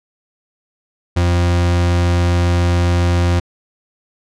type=tone; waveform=40% pulse; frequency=87.31 Hz; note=F2; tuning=in tune; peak=-11 dBFS; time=1.16-3.4 s; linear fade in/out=10 ms; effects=low-pass 7000 Hz 12 dB/octave